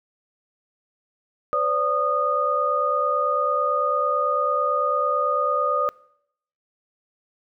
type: tone cluster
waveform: sine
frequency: 509 / 578 / 1231 Hz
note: C5 / D5 / D#6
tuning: -48 / -28 / -19 cents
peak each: -27 / -25 / -21 dBFS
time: 1.53-5.89 s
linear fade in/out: 0 ms
effects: noise-tail reverb RT60 0.7 s tail -23 dB re dry